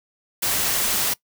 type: noise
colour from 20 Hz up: white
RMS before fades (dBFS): -22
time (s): 0.42-1.14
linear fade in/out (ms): 10
effects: noise-tail reverb RT60 0.1 s tail -21 dB re dry